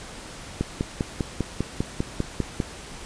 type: click train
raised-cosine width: 3 ms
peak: -10 dBFS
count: 11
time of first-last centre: 0.61-2.602 s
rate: 5.02 Hz
effects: pink hiss -40 dBFS RMS until 3.05 s + resampled to 22050 Hz